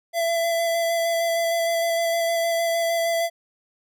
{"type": "tone with vibrato", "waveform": "square", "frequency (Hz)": 671, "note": "E5", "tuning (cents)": 31, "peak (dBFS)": -21, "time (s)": [0.13, 3.3], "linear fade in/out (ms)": 50, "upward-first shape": "square", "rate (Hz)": 6.5, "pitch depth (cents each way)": 11, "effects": []}